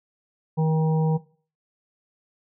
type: harmonic tone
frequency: 158.4 Hz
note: D#3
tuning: 31 cents sharp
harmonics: 1 / 3 / 5 / 6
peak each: -19 / -29 / -33 / -35 dBFS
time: 0.57-1.18 s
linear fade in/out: 20 ms
effects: noise-tail reverb RT60 0.4 s tail -18 dB re dry